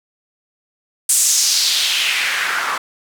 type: noise with band-pass filter sweep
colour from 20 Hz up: white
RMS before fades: -17 dBFS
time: 1.09-2.78 s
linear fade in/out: 5 ms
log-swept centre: 8700 to 1100 Hz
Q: 2.5
effects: none